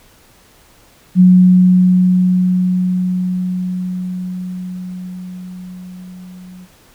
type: tone with level ramp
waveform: sine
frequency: 182.5 Hz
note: F#3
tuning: 24 cents flat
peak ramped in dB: -3 to -33 dBFS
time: 1.15-6.68 s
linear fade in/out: 50 ms
effects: pink hiss -48 dBFS RMS until 6.94 s